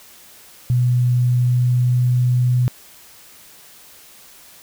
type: tone with pitch glide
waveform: sine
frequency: 123.47 to 124.26 Hz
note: B2 to B2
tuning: 0 to +11 cents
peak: -13 dBFS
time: 0.7-2.68 s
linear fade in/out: 0 ms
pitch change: +11 cents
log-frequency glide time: 1.39-2.1 s
effects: white hiss -45 dBFS RMS until 4.62 s